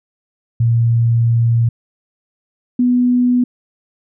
sine tone pair in turn, 116.54 / 246.9 Hz, A#2 / B3, 0 / 0 cents, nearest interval octave + minor second, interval 1300 cents, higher second, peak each -10 dBFS, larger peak neither, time 0.6-1.69 / 2.79-3.44 s, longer first, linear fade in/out 5 ms, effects none

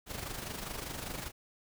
pink noise with amplitude modulation, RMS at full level -38 dBFS, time 0.06-1.32 s, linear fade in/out 50 ms, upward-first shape sine, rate 25 Hz, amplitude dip 60%, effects none

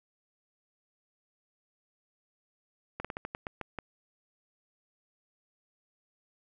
slowing click train, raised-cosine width 0.5 ms, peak -21 dBFS, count 9, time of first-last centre 3-3.787 s, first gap 46 ms, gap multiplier 1.21, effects none

